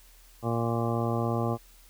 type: harmonic tone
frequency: 116.54 Hz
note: A#2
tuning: in tune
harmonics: 1 / 2 / 3 / 4 / 5 / 6 / 7 / 9 / 10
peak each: -29 / -32 / -34 / -35 / -36 / -37 / -37 / -39 / -39 dBFS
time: 0.42-1.58 s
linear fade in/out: 50 ms
effects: added 40 Hz sine -54 dBFS peak until 1.89 s + white hiss -58 dBFS RMS until 1.89 s